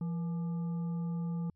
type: harmonic tone with a mistuned harmonic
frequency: 170 Hz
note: F3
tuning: 46 cents flat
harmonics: 1 / 3 / 5 / 7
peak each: -32 / -51 / -54 / -58 dBFS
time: 0.01-1.5 s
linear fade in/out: 2 ms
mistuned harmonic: 3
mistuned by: -110 cents
effects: added 83 Hz sine -70 dBFS peak until 1.55 s